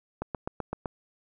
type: click train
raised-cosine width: 1 ms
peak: -17 dBFS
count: 6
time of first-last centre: 0.22-0.858 s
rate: 7.84 Hz
effects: none